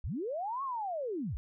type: linear two-way sweep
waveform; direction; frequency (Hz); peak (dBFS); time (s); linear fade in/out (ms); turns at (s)
sine; up then down; 39.71 to 1123 to 39.71; -33; 0.04-1.37; 0; 0.63
effects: none